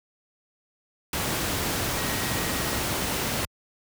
sine tone in noise, 1892 Hz, A#6, 25 cents sharp, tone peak -38 dBFS, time 1.97-2.8 s, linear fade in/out 2 ms, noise pink, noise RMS -27 dBFS, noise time 1.13-3.45 s, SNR -14 dB, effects high-pass 60 Hz 12 dB/octave

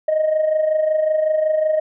sine tone with amplitude modulation, 622.3 Hz, D#5, in tune, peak -11 dBFS, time 0.08-1.8 s, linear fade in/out 5 ms, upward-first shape sine, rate 25.4 Hz, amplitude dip 60%, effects tanh soft clip ceiling -11 dBFS

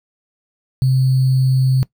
sine tone with sample-and-hold, 130.81 Hz, C3, in tune, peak -11 dBFS, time 0.82-1.83 s, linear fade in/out 0 ms, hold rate 4410 Hz, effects noise-tail reverb RT60 0.1 s tail -19 dB re dry

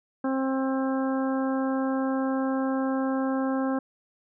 harmonic tone, 265.5 Hz, C4, 25 cents sharp, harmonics 1 / 2 / 3 / 4 / 5 / 6, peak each -25 / -31 / -35 / -37 / -39 / -41 dBFS, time 0.24-3.79 s, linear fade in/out 5 ms, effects none

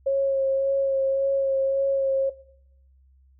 sine tone with vibrato, 543 Hz, C#5, 36 cents flat, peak -19 dBFS, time 0.06-2.3 s, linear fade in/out 10 ms, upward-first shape sine, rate 1.8 Hz, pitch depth 16 cents each way, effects noise-tail reverb RT60 0.8 s tail -21 dB re dry + added 66 Hz sine -54 dBFS peak until 3.39 s

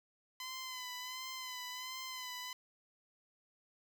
10% pulse tone with vibrato, 1017 Hz, C6, 50 cents flat, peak -34 dBFS, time 0.4-2.53 s, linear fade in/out 2 ms, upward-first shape sine, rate 1.4 Hz, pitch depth 40 cents each way, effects none

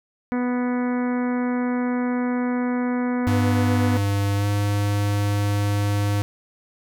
harmonic tone, 246.9 Hz, B3, in tune, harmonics 1 / 2 / 3 / 4 / 5 / 6 / 7 / 8 / 9, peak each -21 / -30 / -35 / -35 / -39 / -38 / -41 / -42 / -43 dBFS, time 0.32-3.97 s, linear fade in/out 0 ms
square tone with pitch glide, 100.4 to 102.15 Hz, G2 to G#2, +42 to -28 cents, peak -20 dBFS, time 3.27-6.22 s, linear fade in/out 0 ms, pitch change +30 cents, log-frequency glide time 4.36-4.46 s
effects none

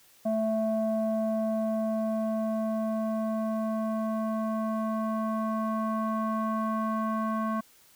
square tone with low-pass filter sweep, 220 Hz, A3, in tune, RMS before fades -29 dBFS, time 0.25-7.61 s, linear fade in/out 10 ms, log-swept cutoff 680 to 1200 Hz, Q 3.9, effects white hiss -59 dBFS RMS until 7.95 s

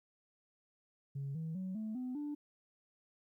sine tone with pitch steps, 138.59 / 161.05 / 187.14 / 217.5 / 252.7 / 293.7 Hz, C#3 / E3 / F#3 / A3 / B3 / D4, 0 / -40 / +20 / -20 / +40 / 0 cents, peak -36 dBFS, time 1.15-2.35 s, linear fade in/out 10 ms, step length 200 ms, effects tanh soft clip ceiling -35 dBFS + 13-bit

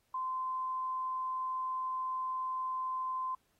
sine tone, 1034 Hz, C6, 21 cents flat, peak -33 dBFS, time 0.14-3.35 s, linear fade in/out 5 ms, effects pink hiss -75 dBFS RMS until 3.59 s + AAC 48 kbps

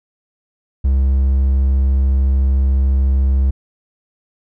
triangle tone, 66.9 Hz, C2, 39 cents sharp, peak -9 dBFS, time 0.84-3.51 s, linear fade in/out 10 ms, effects none

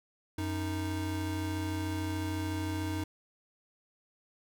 square tone pair together, 92.49 / 311.1 Hz, F#2 / D#4, 0 / 0 cents, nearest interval octave + major sixth, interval 2100 cents, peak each -35 / -36 dBFS, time 0.38-3.04 s, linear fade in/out 5 ms, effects none

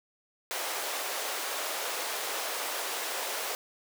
pink high-pass noise, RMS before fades -34 dBFS, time 0.51-3.55 s, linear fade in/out 0 ms, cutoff 460 Hz, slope 24 dB/octave, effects none

